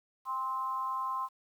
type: tone with amplitude modulation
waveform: sine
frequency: 1046.5 Hz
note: C6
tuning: in tune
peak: -28 dBFS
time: 0.25-1.29 s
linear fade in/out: 50 ms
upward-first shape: sine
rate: 250 Hz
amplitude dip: 70%
effects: 10-bit